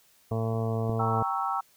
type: harmonic tone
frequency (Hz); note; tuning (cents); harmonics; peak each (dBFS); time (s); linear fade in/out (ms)
112.8; A2; +44; 1 / 2 / 3 / 4 / 5 / 6 / 7 / 8 / 9 / 10; -28 / -34 / -43 / -33 / -42 / -36 / -45 / -47 / -45 / -45; 0.31-1.23; 5
type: clicks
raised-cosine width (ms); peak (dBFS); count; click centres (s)
3; -33 / -23; 2; 0.54 / 0.896
type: chord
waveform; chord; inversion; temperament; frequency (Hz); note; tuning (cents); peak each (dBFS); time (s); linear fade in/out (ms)
sine; G diminished seventh; none; equal; 784 / 932.3 / 1108.7 / 1318.5; G5 / Bb5 / Db6 / Fb6; 0 / 0 / 0 / 0; -31 / -33 / -33 / -31; 0.99-1.61; 10
effects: white hiss -62 dBFS RMS until 1.76 s